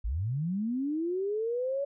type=linear sweep; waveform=sine; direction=up; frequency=45.52 to 569 Hz; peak=-28 dBFS; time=0.04-1.85 s; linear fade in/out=10 ms; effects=none

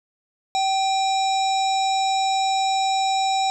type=harmonic tone with a mistuned harmonic; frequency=772 Hz; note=G5; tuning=27 cents flat; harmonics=1 / 3 / 5 / 7 / 9 / 10; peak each=-19 / -33 / -28 / -34 / -37 / -37 dBFS; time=0.55-3.5 s; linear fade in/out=0 ms; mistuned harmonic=3; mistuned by=+59 cents; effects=none

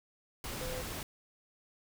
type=tone in noise; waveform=sine; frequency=510 Hz; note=C5; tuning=44 cents flat; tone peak=-40 dBFS; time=0.61-0.82 s; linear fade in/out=2 ms; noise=pink; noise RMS=-40 dBFS; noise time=0.44-1.03 s; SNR=-3 dB; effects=none

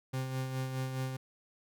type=tone with tremolo; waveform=40% pulse; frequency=130.81 Hz; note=C3; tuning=in tune; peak=-31 dBFS; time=0.13-1.17 s; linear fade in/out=10 ms; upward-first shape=sine; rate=4.8 Hz; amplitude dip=45%; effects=none

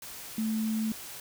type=tone in noise; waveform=sine; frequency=220 Hz; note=A3; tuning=in tune; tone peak=-27 dBFS; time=0.38-0.92 s; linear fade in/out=2 ms; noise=white; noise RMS=-43 dBFS; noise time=0.02-1.2 s; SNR=+13 dB; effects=none

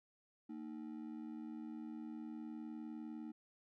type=ring-modulated tone; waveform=triangle; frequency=268.8 Hz; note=C4; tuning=47 cents sharp; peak=-40 dBFS; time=0.49-3.32 s; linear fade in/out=10 ms; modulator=39.9 Hz; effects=none

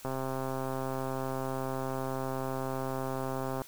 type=click train; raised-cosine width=1 ms; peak=-21 dBFS; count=472; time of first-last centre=0.05-3.618 s; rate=132 Hz; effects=white hiss -52 dBFS RMS until 3.67 s

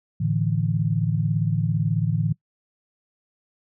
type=chord; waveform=sine; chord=A suspended fourth; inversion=none; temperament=equal; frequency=110 / 146.83 / 164.81 Hz; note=A2 / D3 / E3; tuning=0 / 0 / 0 cents; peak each=-24 dBFS; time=0.2-2.33 s; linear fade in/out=10 ms; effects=noise-tail reverb RT60 0.1 s tail -23 dB re dry

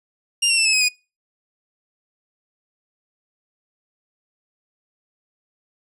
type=tone with pitch steps; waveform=20% pulse; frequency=2799 / 2730 / 2663 / 2598 / 2534 / 2472 Hz; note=F7 / F7 / E7 / E7 / D#7 / D#7; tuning=+3 / -40 / +17 / -26 / +31 / -12 cents; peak=-10 dBFS; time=0.42-0.888 s; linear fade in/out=10 ms; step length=78 ms; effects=noise-tail reverb RT60 0.3 s tail -25 dB re dry + resampled to 32000 Hz

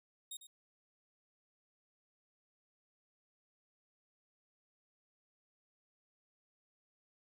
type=tone with echo; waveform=15% pulse; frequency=3729 Hz; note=A#7; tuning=in tune; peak=-36 dBFS; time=0.31-0.37 s; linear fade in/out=5 ms; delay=100 ms; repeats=1; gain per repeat=-11 dB; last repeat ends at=0.47 s; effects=none

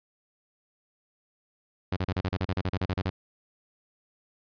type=tone bursts; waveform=sawtooth; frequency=93.4 Hz; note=F#2; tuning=17 cents sharp; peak=-22 dBFS; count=15; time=1.92-3.1 s; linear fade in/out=5 ms; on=46 ms; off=35 ms; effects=resampled to 11025 Hz

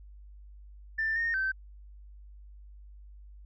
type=tone with pitch steps; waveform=sine; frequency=1780 / 1841 / 1546 Hz; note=A6 / A#6 / G6; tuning=+20 / -22 / -24 cents; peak=-26 dBFS; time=0.98-1.52 s; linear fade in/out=10 ms; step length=180 ms; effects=tanh soft clip ceiling -22 dBFS + added 50 Hz sine -47 dBFS peak until 3.45 s

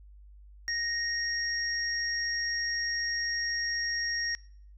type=tone pair together; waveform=sine; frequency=1864.7 / 5588 Hz; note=A#6 / F8; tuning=0 / 0 cents; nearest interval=octave + perfect fifth; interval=1900 cents; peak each=-31 / -32 dBFS; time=0.68-4.35 s; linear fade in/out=0 ms; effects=noise-tail reverb RT60 0.6 s tail -25 dB re dry + added 50 Hz sine -49 dBFS peak until 4.77 s

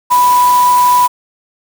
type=tone in noise; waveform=sine; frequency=987.8 Hz; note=B5; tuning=in tune; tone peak=-6 dBFS; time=0.1-1.08 s; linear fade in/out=20 ms; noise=white; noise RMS=-22 dBFS; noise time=0.1-1.08 s; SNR=+13 dB; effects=none

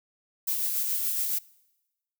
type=noise with tremolo; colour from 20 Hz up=violet; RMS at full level=-27 dBFS; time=0.47-1.39 s; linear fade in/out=10 ms; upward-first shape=sine; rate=7.1 Hz; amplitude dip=30%; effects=noise-tail reverb RT60 1.0 s tail -23 dB re dry

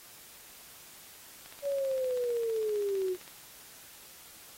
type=click train; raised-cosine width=0.2 ms; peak=-31 dBFS; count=29; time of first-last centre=1.46-3.278 s; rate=15.4 Hz
type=linear sweep; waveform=sine; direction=down; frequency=571 to 361.1 Hz; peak=-28 dBFS; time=1.62-3.17 s; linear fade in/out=50 ms
effects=white hiss -52 dBFS RMS until 4.57 s + AAC 48 kbps

